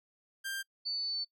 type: tone pair in turn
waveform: sawtooth / sine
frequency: 1587 / 4499 Hz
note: G6 / C#8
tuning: +21 / +25 cents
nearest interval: octave + tritone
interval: 1804 cents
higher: second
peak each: -32 / -32 dBFS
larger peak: neither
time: 0.44-0.63 / 0.85-1.25 s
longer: second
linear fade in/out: 20 ms
effects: noise-tail reverb RT60 0.1 s tail -26 dB re dry